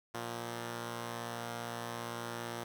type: tone pair together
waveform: 5% pulse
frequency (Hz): 117.62 / 176.6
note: A#2 / F3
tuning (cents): +16 / +20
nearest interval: perfect fifth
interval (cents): 704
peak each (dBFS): -28 / -36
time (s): 0.14-2.64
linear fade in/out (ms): 5
effects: none